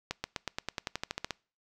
accelerating click train, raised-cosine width 0.2 ms, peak -15 dBFS, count 14, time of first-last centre 0.11-1.307 s, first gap 130 ms, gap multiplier 0.94, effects noise-tail reverb RT60 0.4 s tail -25 dB re dry

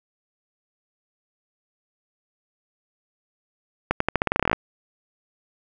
accelerating click train, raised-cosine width 0.5 ms, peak -4 dBFS, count 15, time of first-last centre 3.91-4.53 s, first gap 94 ms, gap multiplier 0.87, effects none

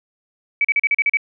sine tone bursts, 2286 Hz, D7, 47 cents flat, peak -13 dBFS, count 8, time 0.61-1.171 s, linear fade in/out 2 ms, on 36 ms, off 39 ms, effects none

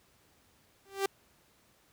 sawtooth tone with exponential growth, 392 Hz, G4, in tune, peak -21 dBFS, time 0.85-1.06 s, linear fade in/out 5 ms, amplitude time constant 45 ms, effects pink hiss -66 dBFS RMS until 1.92 s + high-pass 60 Hz 12 dB/octave

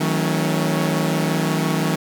sawtooth chord, D# half-diminished seventh, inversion none, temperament equal with one note detuned, 159.2 / 185 / 220 / 277.2 Hz, D#3 / F#3 / A3 / C#4, +40 / 0 / 0 / 0 cents, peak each -17 / -20 / -23 / -22 dBFS, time 0-1.96 s, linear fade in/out 10 ms, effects none

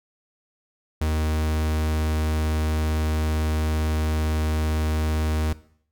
45% pulse tone, 77.78 Hz, D#2, in tune, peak -21 dBFS, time 1.01-5.53 s, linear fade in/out 5 ms, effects noise-tail reverb RT60 0.6 s tail -18 dB re dry

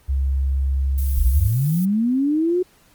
sine tone, 67.6 Hz, C#2, 43 cents flat, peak -17 dBFS, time 0.08-1.49 s, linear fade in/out 20 ms
violet noise, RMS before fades -34 dBFS, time 0.98-1.85 s, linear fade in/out 0 ms
sine linear sweep, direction up, 32.7 to 370 Hz, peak -16 dBFS, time 1.17-2.63 s, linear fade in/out 10 ms
effects pink hiss -55 dBFS RMS until 2.94 s + Opus 32 kbps

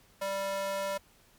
square tone with high-pass filter, 196 Hz, G3, in tune, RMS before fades -33 dBFS, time 0.21-0.98 s, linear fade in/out 10 ms, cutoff 660 Hz, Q 2.3, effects pink hiss -62 dBFS RMS until 1.38 s + MP3 96 kbps

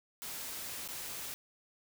white noise with dropouts, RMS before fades -42 dBFS, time 0.22-1.34 s, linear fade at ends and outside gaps 0 ms, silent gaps 0.877-0.887 s, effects none

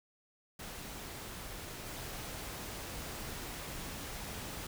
pink noise with level steps, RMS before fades -45 / -43 dBFS, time 0.59-4.67 s, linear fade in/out 5 ms, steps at 1.86 s, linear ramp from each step 5 ms, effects none

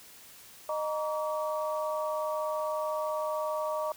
sine tone cluster, 616 / 938 / 1145 Hz, D#5 / A#5 / D6, -17 / +11 / -44 cents, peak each -31 / -36 / -36 dBFS, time 0.69-3.92 s, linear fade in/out 2 ms, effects white hiss -52 dBFS RMS until 3.96 s

